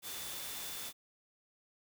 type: tone in noise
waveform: sine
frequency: 3520 Hz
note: A7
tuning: in tune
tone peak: -50 dBFS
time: 0.02-0.93 s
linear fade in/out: 50 ms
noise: white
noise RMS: -43 dBFS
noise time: 0.02-0.93 s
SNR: -10 dB
effects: none